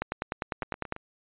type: two click trains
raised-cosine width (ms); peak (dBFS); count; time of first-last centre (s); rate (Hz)
0.5; -24 / -14; 4 / 10; 0.63-0.964 / 0.02-0.924; 8.99 / 9.96
effects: resampled to 8000 Hz